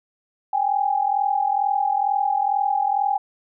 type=tone pair together; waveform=sine; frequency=788.4 / 830.6 Hz; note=G5 / G#5; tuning=+10 / 0 cents; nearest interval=minor second; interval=90 cents; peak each=-21 dBFS; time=0.53-3.18 s; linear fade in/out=5 ms; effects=none